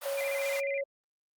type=high-pass noise; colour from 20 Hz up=pink; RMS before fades=-40 dBFS; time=0.01-0.61 s; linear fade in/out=20 ms; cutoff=510 Hz; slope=96 dB/octave
type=tone; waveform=sine; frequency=554.4 Hz; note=C#5; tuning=in tune; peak=-30 dBFS; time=0.05-0.84 s; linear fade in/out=10 ms
type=tone with vibrato; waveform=sine; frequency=2217 Hz; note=C#7; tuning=in tune; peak=-35 dBFS; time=0.17-0.81 s; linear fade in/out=5 ms; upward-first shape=square; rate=14 Hz; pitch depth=130 cents each way
effects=Opus 32 kbps